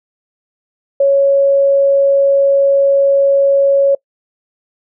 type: tone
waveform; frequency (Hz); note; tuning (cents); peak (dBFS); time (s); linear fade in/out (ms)
sine; 554.4; C#5; 0; -7; 1-3.95; 5
effects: noise-tail reverb RT60 0.1 s tail -24 dB re dry